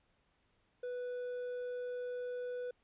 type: tone with hard clipping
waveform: triangle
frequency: 493.9 Hz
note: B4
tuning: in tune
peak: -39 dBFS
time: 0.83-2.71 s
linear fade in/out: 5 ms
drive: 7 dB
effects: pink hiss -75 dBFS RMS until 2.83 s + resampled to 8000 Hz